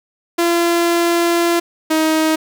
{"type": "tone pair in turn", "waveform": "sawtooth", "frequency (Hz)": [341.6, 315.6], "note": ["F4", "D#4"], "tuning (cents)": [-38, 25], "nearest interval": "minor second", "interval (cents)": 137, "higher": "first", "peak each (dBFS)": -9, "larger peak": "neither", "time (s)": [[0.38, 1.6], [1.9, 2.36]], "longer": "first", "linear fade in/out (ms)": 10, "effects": []}